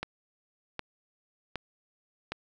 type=click train; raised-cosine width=0.3 ms; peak=-17 dBFS; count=4; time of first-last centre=0.03-2.32 s; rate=1.31 Hz; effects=none